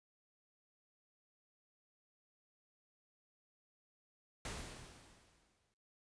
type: noise with exponential decay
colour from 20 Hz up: pink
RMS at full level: -43 dBFS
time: 4.45-5.74 s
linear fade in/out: 2 ms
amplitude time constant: 280 ms
effects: noise-tail reverb RT60 0.7 s tail -22 dB re dry + resampled to 22050 Hz